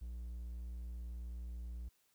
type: tone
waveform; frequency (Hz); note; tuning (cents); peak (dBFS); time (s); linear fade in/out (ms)
triangle; 59.3; A#1; +30; -40; 0.01-1.89; 10
effects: white hiss -75 dBFS RMS until 2.14 s